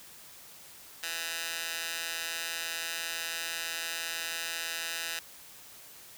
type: tone with high-pass filter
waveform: 15% pulse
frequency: 166 Hz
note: E3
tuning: 12 cents sharp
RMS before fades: -36 dBFS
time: 1.03-5.19 s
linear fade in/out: 2 ms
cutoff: 2100 Hz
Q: 0.86
effects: white hiss -51 dBFS RMS until 6.17 s